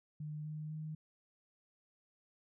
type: tone with pitch steps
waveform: sine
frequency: 151.4 / 153.34 / 155.3 Hz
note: D#3 / D#3 / D#3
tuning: -47 / -25 / -3 cents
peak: -40 dBFS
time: 0.2-0.95 s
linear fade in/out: 5 ms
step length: 250 ms
effects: none